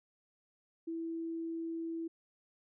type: tone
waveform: sine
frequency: 329.6 Hz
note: E4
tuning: in tune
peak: -36 dBFS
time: 0.87-2.08 s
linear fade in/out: 10 ms
effects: none